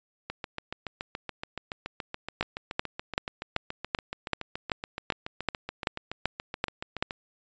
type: two click trains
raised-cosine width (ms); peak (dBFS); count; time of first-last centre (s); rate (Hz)
0.3; -9 / -18; 13 / 49; 2.41-7.025 / 0.3-7.109; 2.6 / 7.05
effects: resampled to 16000 Hz